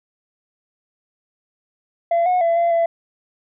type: tone with pitch steps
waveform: sine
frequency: 680 / 727 / 673 / 683 / 672 Hz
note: F5 / F#5 / E5 / F5 / E5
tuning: -46 / -31 / +36 / -39 / +33 cents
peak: -12 dBFS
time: 2.11-2.86 s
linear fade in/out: 5 ms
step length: 150 ms
effects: tanh soft clip ceiling -13 dBFS